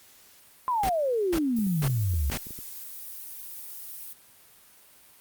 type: exponential sweep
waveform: sine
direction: down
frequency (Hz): 1046.5 to 65.41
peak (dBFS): -23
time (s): 0.68-2.3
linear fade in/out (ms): 0
type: noise bursts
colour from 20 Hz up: pink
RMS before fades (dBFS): -31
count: 4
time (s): 0.83-2.376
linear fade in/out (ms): 5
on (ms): 64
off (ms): 430
type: noise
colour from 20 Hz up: violet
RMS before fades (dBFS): -40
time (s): 1.56-4.13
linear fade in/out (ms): 5
type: clicks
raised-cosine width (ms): 3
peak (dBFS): -31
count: 6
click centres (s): 1.588 / 1.667 / 2.138 / 2.469 / 2.508 / 2.589
effects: white hiss -55 dBFS RMS until 5.2 s + Opus 48 kbps